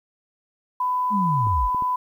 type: tone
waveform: sine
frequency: 1000 Hz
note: B5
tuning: 21 cents sharp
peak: -20 dBFS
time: 0.8-1.96 s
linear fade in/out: 5 ms
type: linear sweep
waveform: sine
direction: down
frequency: 220 to 36.71 Hz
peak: -21 dBFS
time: 1.1-1.7 s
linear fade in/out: 50 ms
type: clicks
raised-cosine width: 3 ms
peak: -24 / -23 / -24 dBFS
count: 3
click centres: 1.47 / 1.747 / 1.823 s
effects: 9-bit